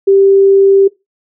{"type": "tone", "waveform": "sine", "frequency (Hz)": 392, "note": "G4", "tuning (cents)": 0, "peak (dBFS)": -4, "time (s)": [0.07, 0.88], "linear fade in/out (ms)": 10, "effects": ["noise-tail reverb RT60 0.2 s tail -21 dB re dry"]}